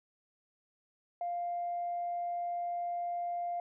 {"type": "tone", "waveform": "sine", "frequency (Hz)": 698.5, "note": "F5", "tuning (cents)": 0, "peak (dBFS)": -32, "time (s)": [1.21, 3.6], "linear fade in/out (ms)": 2, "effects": ["tanh soft clip ceiling -28 dBFS"]}